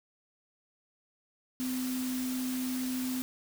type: tone in noise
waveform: sine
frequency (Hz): 255.5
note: C4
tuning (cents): -41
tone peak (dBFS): -31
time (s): 1.6-3.22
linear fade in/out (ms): 0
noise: white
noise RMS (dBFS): -41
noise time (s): 1.6-3.22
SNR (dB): +7
effects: none